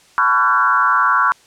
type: tone with frequency modulation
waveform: sine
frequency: 1244.5 Hz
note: D#6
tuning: in tune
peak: -11 dBFS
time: 0.18-1.32 s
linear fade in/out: 0 ms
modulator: 120 Hz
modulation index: 2.3
effects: white hiss -50 dBFS RMS until 1.46 s + low-pass 8000 Hz 12 dB/octave